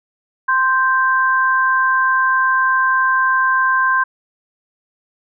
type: tone pair together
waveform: sine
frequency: 1044.7 / 1568 Hz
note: C6 / G6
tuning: -3 / 0 cents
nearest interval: perfect fifth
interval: 703 cents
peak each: -15 dBFS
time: 0.48-4.04 s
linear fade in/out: 10 ms
effects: none